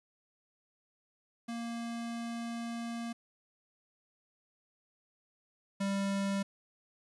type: tone pair in turn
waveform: square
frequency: 233.1 / 197.25 Hz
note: A#3 / G3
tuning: 0 / +11 cents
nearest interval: minor third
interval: 289 cents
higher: first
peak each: -37 / -31 dBFS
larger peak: second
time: 1.48-3.13 / 5.8-6.43 s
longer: first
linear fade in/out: 10 ms
effects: resampled to 24000 Hz + 10-bit

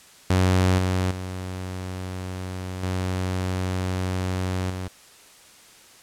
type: tone with level steps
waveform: sawtooth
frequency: 92.5 Hz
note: F#2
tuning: in tune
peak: -13 / -17 / -26 / -20 / -25 dBFS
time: 0.3-4.88 s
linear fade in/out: 5 ms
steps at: 0.78 / 1.11 / 2.83 / 4.7 s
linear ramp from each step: 5 ms
effects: white hiss -50 dBFS RMS until 6.02 s + low-pass 10000 Hz 12 dB/octave

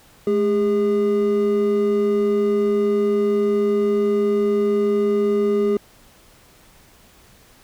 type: tone pair together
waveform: triangle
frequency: 212.2 / 406.5 Hz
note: G#3 / G#4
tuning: +38 / -37 cents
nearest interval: major seventh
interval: 1125 cents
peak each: -20 / -15 dBFS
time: 0.27-5.77 s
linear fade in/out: 2 ms
effects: pink hiss -51 dBFS RMS until 7.63 s

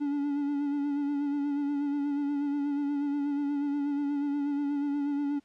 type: tone with vibrato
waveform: triangle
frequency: 286.4 Hz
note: D4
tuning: 43 cents flat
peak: -25 dBFS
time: 0-5.4 s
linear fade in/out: 20 ms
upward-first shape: sine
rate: 8.3 Hz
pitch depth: 34 cents each way
effects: pink hiss -69 dBFS RMS until 5.44 s + low-pass 7000 Hz 12 dB/octave

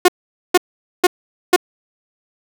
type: tone bursts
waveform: sawtooth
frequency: 360.4 Hz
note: F#4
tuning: 45 cents flat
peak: -3 dBFS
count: 4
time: 0.05-1.562 s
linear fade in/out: 5 ms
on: 33 ms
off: 460 ms
effects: none

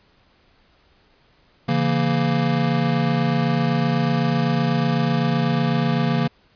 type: chord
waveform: square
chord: A# diminished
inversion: first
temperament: just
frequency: 139.85 / 167.82 / 233.1 Hz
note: C#3 / E3 / A#3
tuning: +16 / +31 / 0 cents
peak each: -23 dBFS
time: 1.68-6.28 s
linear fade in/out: 10 ms
effects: pink hiss -58 dBFS RMS until 6.55 s + resampled to 11025 Hz

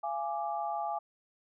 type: chord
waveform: sine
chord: D diminished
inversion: first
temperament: equal with one note detuned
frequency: 684.5 / 830.6 / 1174.7 Hz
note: F5 / Ab5 / D6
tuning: -35 / 0 / 0 cents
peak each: -36 / -34 / -40 dBFS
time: 0.03-0.99 s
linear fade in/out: 10 ms
effects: none

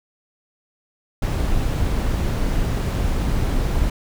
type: noise with amplitude modulation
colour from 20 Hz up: brown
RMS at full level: -19 dBFS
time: 1.22-3.9 s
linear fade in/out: 5 ms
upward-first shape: sine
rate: 226 Hz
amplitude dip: 25%
effects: none

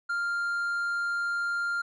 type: tone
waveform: triangle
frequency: 1396.9 Hz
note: F6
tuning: in tune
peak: -25 dBFS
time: 0.09-1.82 s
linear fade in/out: 10 ms
effects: resampled to 24000 Hz

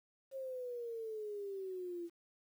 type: exponential sweep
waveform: sine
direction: down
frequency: 543 to 337.1 Hz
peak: -40 dBFS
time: 0.31-2.1 s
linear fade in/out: 50 ms
effects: 11-bit

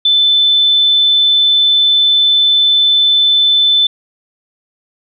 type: tone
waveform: sine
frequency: 3520 Hz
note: A7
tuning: in tune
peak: -7 dBFS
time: 0.05-3.87 s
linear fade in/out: 5 ms
effects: none

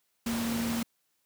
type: tone in noise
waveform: sine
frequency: 231.2 Hz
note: A#3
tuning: 14 cents flat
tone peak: -29 dBFS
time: 0.26-0.83 s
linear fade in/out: 5 ms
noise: pink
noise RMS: -35 dBFS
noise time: 0.26-0.83 s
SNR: +3 dB
effects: white hiss -75 dBFS RMS until 1.25 s + high-pass 100 Hz 12 dB/octave

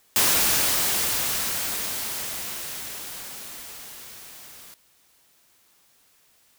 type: noise with level ramp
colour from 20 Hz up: white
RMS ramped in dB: -19 to -46 dBFS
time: 0.16-4.74 s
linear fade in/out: 0 ms
effects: white hiss -61 dBFS RMS until 6.58 s

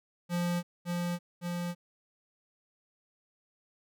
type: tone with echo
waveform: square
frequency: 174.61 Hz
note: F3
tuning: in tune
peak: -29 dBFS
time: 0.29-0.63 s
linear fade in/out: 50 ms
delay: 560 ms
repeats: 2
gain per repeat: -2 dB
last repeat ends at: 1.75 s
effects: none

